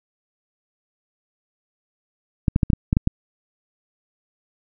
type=clicks; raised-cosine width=5 ms; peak=-4 dBFS; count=8; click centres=2.482 / 2.561 / 2.632 / 2.702 / 2.733 / 2.929 / 2.969 / 3.074 s; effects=none